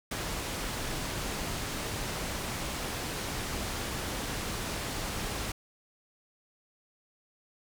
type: low-pass noise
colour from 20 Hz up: pink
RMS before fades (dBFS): -35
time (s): 0.11-5.52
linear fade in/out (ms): 5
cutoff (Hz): 11000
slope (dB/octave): 12
effects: none